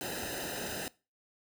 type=noise with comb filter; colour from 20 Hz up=pink; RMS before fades=-38 dBFS; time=0.01-0.88 s; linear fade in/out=0 ms; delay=0.89 ms; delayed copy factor=-0.9; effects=noise-tail reverb RT60 0.3 s tail -21 dB re dry